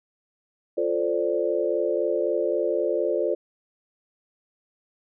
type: chord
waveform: sine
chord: D minor seventh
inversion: first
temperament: equal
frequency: 349.2 / 440 / 523.3 / 587.3 Hz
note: F4 / A4 / C5 / D5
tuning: 0 / 0 / 0 / 0 cents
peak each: -27 dBFS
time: 0.77-3.35 s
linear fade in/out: 10 ms
effects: none